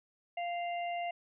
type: harmonic tone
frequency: 696 Hz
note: F5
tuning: 6 cents flat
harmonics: 1 / 3 / 4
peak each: -34 / -44 / -46 dBFS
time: 0.37-1.11 s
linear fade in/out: 5 ms
effects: none